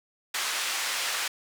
pink band-pass noise, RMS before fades -30 dBFS, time 0.34-1.28 s, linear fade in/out 5 ms, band 1300 to 9100 Hz, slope 12 dB/octave, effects none

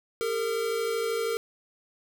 square tone pair together, 405 / 457.8 Hz, G#4 / A#4, -43 / -31 cents, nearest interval major second, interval 212 cents, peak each -34 / -28 dBFS, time 0.21-1.37 s, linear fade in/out 0 ms, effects none

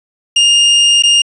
40% pulse tone with dropouts, 2826 Hz, F7, 20 cents sharp, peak -5 dBFS, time 0.36-1.22 s, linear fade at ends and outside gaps 5 ms, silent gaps 1.024-1.035 s, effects resampled to 22050 Hz + 7-bit

